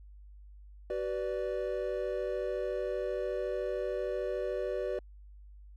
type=chord; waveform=triangle; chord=B minor; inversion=second; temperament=equal with one note detuned; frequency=379.5 / 493.9 / 587.3 Hz; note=F#4 / B4 / D5; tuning=+44 / 0 / 0 cents; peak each=-34 dBFS; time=0.9-4.99 s; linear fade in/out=2 ms; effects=added 50 Hz sine -49 dBFS peak until 5.76 s